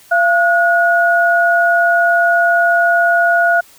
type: tone pair together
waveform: sine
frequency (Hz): 686 / 1451.7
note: F5 / F#6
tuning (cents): -31 / -33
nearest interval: octave + minor second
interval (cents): 1298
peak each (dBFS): -12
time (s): 0.11-3.61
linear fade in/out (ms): 10
effects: white hiss -45 dBFS RMS until 3.78 s